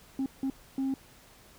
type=tone bursts at uneven times; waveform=sine; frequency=268.1 Hz; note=C4; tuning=42 cents sharp; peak=-25 dBFS; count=3; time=0.19-0.26 / 0.43-0.5 / 0.78-0.94 s; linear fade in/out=2 ms; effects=tanh soft clip ceiling -26 dBFS + pink hiss -56 dBFS RMS until 1.58 s